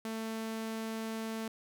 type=tone; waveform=sawtooth; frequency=222.6 Hz; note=A3; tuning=20 cents sharp; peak=-32 dBFS; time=0.05-1.48 s; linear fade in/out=2 ms; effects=none